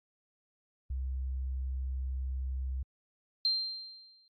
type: tone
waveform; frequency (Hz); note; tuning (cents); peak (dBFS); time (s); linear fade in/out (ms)
sine; 65.2; C2; -5; -32; 0.9-2.83; 5
type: tone with exponential decay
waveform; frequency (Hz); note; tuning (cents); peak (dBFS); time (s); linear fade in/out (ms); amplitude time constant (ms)
sine; 4160; C8; -11; -24; 3.45-4.28; 1; 180
effects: AAC 32 kbps